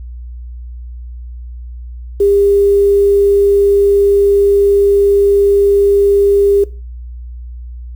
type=tone with quantisation; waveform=sine; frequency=401.4 Hz; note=G4; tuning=41 cents sharp; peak=-7 dBFS; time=2.2-6.64 s; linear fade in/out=5 ms; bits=6; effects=noise-tail reverb RT60 0.3 s tail -19 dB re dry + added 60 Hz sine -25 dBFS peak until 7.95 s